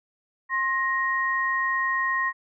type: tone pair together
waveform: sine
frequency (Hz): 1063 / 1874.2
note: C6 / A#6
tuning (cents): +27 / +9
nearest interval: minor seventh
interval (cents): 982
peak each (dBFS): -26 / -24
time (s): 0.49-2.33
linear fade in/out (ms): 50
effects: none